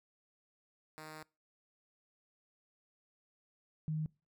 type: tone pair in turn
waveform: 5% pulse / sine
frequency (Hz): 155.56 / 155.56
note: D#3 / D#3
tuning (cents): 0 / 0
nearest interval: unison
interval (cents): 0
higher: neither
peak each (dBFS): -36 / -33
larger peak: second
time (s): 0.98-1.23 / 3.88-4.06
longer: first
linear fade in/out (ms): 0
effects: noise-tail reverb RT60 0.3 s tail -24 dB re dry